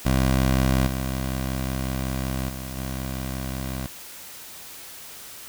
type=tone with level steps; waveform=15% pulse; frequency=65.41 Hz; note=C2; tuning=in tune; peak=-12 / -19 / -26 / -22 dBFS; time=0.05-3.87 s; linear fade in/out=10 ms; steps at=0.87 / 2.49 / 2.77 s; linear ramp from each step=5 ms; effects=white hiss -41 dBFS RMS until 5.48 s

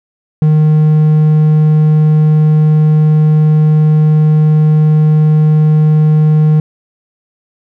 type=tone; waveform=triangle; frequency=153.8 Hz; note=D#3; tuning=20 cents flat; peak=-3 dBFS; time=0.42-6.6 s; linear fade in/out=2 ms; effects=none

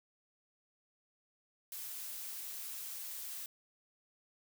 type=noise; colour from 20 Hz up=blue; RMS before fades=-44 dBFS; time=1.72-3.46 s; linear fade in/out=2 ms; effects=none

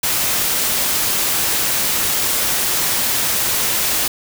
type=noise; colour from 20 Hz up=white; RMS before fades=-18 dBFS; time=0.03-4.08 s; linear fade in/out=5 ms; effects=none

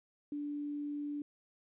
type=tone with quantisation; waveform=sine; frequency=291.7 Hz; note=D4; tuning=12 cents flat; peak=-36 dBFS; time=0.32-1.22 s; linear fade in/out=2 ms; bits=11; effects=resampled to 8000 Hz

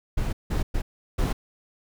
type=noise bursts at uneven times; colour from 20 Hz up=brown; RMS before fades=-24 dBFS; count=4; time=0.17-0.33 / 0.5-0.63 / 0.74-0.82 / 1.18-1.33 s; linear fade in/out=10 ms; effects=none

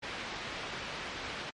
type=low-pass noise; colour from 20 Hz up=white; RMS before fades=-40 dBFS; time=0.02-1.51 s; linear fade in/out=20 ms; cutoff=3000 Hz; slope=12 dB/octave; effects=low-pass 6000 Hz 12 dB/octave + MP3 48 kbps

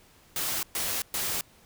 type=noise bursts; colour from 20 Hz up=white; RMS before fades=-30 dBFS; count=3; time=0.36-1.41 s; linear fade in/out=2 ms; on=270 ms; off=120 ms; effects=pink hiss -58 dBFS RMS until 1.65 s

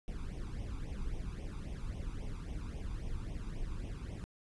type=noise with flanger; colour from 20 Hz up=brown; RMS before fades=-40 dBFS; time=0.08-4.24 s; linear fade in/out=0 ms; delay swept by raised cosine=0.33 to 0.85 ms; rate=3.7 Hz; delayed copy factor=+0.85; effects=resampled to 24000 Hz

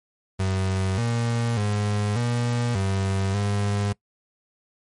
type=tone with pitch steps; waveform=35% pulse; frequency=94.9 / 117.4 / 103.7 / 119.9 / 96.7 / 101.7 Hz; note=F#2 / A#2 / G#2 / A#2 / G2 / G#2; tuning=+44 / +13 / -2 / +49 / -23 / -36 cents; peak=-20 dBFS; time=0.39-3.93 s; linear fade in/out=10 ms; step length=590 ms; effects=noise-tail reverb RT60 0.1 s tail -22 dB re dry + MP3 48 kbps

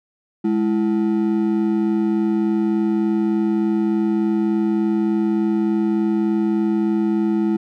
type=ring-modulated tone; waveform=triangle; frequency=270.3 Hz; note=C#4; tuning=44 cents flat; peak=-11 dBFS; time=0.44-7.57 s; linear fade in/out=10 ms; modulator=61.7 Hz; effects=none

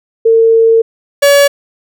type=tone pair in turn; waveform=sine / 45% pulse; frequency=453 / 567.3 Hz; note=A#4 / C#5; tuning=-50 / +40 cents; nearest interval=major third; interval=390 cents; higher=second; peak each=-4 dBFS; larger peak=neither; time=0.25-0.82 / 1.22-1.48 s; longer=first; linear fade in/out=10 ms; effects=none

